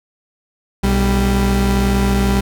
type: tone pair together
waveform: 35% pulse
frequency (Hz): 61.74 / 196.92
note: B1 / G3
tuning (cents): 0 / +8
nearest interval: octave + minor sixth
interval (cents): 2008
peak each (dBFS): -14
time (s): 0.83-2.41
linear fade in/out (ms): 10
effects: none